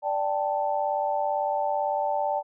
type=chord; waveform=sine; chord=D suspended fourth; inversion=none; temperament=just; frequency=587.3 / 783.1 / 881 Hz; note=D5 / G5 / A5; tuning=0 / -2 / +2 cents; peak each=-28 dBFS; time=0.02-2.43 s; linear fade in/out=50 ms; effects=none